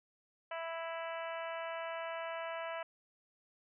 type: harmonic tone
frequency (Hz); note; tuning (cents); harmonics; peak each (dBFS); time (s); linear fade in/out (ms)
330; E4; +2; 2 / 3 / 4 / 5 / 6 / 7 / 8 / 9; -41 / -45 / -47 / -49 / -51 / -52 / -53 / -54; 0.51-2.83; 5
effects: none